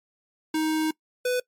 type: tone pair in turn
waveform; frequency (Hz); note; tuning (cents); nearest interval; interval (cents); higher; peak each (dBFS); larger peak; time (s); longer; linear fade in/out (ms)
square; 313.7 / 498; D#4 / B4; +14 / +14; minor sixth; 800; second; -23; neither; 0.54-0.91 / 1.25-1.4; first; 5
effects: noise-tail reverb RT60 0.1 s tail -23 dB re dry + MP3 64 kbps